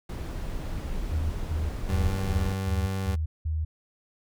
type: noise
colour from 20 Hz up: brown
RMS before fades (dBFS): -32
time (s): 0.09-2.54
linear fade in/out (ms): 5
type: tone bursts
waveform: sine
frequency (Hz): 78.5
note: D#2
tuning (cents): +16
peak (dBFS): -25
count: 7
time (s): 1.11-3.65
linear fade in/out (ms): 10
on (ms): 200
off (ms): 190
type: tone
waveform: 30% pulse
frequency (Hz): 96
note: G2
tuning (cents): -36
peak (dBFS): -25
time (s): 1.88-3.16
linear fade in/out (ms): 20
effects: none